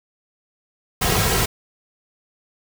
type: noise with comb filter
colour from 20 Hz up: pink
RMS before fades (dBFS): -19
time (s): 1.01-1.46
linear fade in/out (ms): 10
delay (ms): 3.4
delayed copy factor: -0.65
effects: none